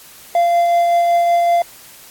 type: tone with tremolo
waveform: triangle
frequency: 690 Hz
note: F5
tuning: 21 cents flat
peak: -8 dBFS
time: 0.35-1.62 s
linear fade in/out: 2 ms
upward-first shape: triangle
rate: 5.3 Hz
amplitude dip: 25%
effects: white hiss -41 dBFS RMS until 2.1 s + AAC 64 kbps